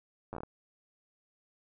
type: slowing click train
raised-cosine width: 1 ms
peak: -26 dBFS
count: 7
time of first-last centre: 0.33-0.434 s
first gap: 9 ms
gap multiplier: 1.26
effects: none